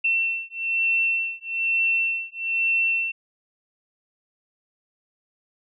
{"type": "beating tone pair", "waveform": "sine", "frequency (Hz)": [2697, 2698.1], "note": ["E7", "E7"], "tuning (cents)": [39, 40], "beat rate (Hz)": 1.1, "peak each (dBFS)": -24, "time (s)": [0.04, 3.12], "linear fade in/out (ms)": 10, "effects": []}